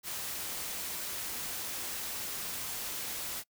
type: noise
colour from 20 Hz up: white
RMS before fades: -38 dBFS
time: 0.03-3.44 s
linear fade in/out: 50 ms
effects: noise-tail reverb RT60 0.1 s tail -25 dB re dry